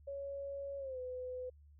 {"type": "tone with pitch glide", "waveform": "sine", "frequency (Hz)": [557, 504.9], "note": ["C#5", "B4"], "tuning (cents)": [8, 38], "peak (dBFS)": -40, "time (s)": [0.07, 1.5], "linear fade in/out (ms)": 10, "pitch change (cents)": -170, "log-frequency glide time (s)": [0.78, 0.99], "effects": ["added 73 Hz sine -58 dBFS peak until 1.79 s"]}